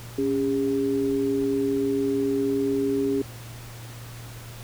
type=tone pair together; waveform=sine; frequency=277.2 / 404.4 Hz; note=C#4 / G#4; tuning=0 / -46 cents; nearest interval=perfect fifth; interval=654 cents; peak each=-24 dBFS; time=0.18-3.22 s; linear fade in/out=5 ms; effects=added 117 Hz sine -39 dBFS peak until 4.63 s + pink hiss -44 dBFS RMS until 4.63 s